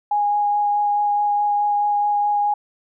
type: tone with vibrato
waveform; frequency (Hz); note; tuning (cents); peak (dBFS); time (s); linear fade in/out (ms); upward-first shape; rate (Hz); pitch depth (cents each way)
sine; 825; G#5; -12; -16; 0.11-2.54; 5; sine; 4.7; 9
effects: none